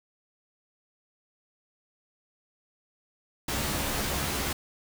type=noise with comb filter; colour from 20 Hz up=pink; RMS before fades=-30 dBFS; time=3.48-4.53 s; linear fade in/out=5 ms; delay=14 ms; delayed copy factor=+0.65; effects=none